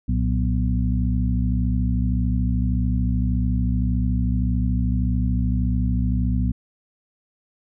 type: harmonic tone with a mistuned harmonic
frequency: 61.74 Hz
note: B1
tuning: in tune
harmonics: 1 / 2 / 3 / 4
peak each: -21 / -24 / -26 / -27 dBFS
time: 0.08-6.52 s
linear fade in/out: 10 ms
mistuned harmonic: 2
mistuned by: -120 cents
effects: none